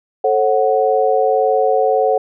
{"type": "chord", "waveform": "sine", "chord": "F# minor", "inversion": "first", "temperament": "equal with one note detuned", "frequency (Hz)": [440, 541.7, 740], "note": ["A4", "C#5", "F#5"], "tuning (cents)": [0, -40, 0], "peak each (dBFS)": -16, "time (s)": [0.24, 2.18], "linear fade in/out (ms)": 5, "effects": []}